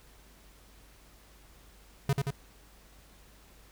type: tone with echo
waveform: square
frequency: 138.59 Hz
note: C#3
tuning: in tune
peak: -24 dBFS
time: 2.09-2.13 s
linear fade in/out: 2 ms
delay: 88 ms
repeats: 2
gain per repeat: -3 dB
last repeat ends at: 2.306 s
effects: added 50 Hz sine -57 dBFS peak until 3.71 s + pink hiss -59 dBFS RMS until 3.71 s